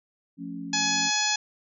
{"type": "chord", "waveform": "sine", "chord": "F augmented", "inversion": "none", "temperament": "equal", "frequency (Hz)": [174.61, 220, 277.2], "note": ["F3", "A3", "C#4"], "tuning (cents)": [0, 0, 0], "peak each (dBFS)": [-38, -40, -35], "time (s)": [0.37, 1.11], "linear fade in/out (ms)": 50}
{"type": "harmonic tone", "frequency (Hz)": 844, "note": "G#5", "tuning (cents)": 28, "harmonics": [1, 2, 3, 4, 5, 6, 7, 8], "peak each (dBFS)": [-31, -31, -31, -31, -31, -31, -31, -31], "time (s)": [0.73, 1.36], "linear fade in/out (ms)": 5}
{"effects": []}